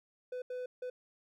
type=tone bursts at uneven times; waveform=triangle; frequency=501 Hz; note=B4; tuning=25 cents sharp; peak=-35 dBFS; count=3; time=0.32-0.42 / 0.5-0.66 / 0.82-0.9 s; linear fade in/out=5 ms; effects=none